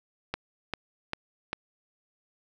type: click train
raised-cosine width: 0.3 ms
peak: -14 dBFS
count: 4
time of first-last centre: 0.34-1.53 s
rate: 2.52 Hz
effects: none